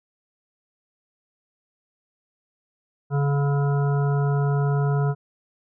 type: harmonic tone with a mistuned harmonic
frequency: 141.7 Hz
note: C#3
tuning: 38 cents sharp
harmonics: 1 / 3 / 5 / 7 / 9 / 10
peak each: -19 / -29 / -33 / -36 / -38 / -39 dBFS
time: 3.1-5.15 s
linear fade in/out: 50 ms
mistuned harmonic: 9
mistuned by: +27 cents
effects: none